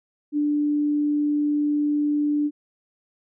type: tone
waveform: sine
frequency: 294.7 Hz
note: D4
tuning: 6 cents sharp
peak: -19 dBFS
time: 0.32-2.51 s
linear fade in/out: 50 ms
effects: none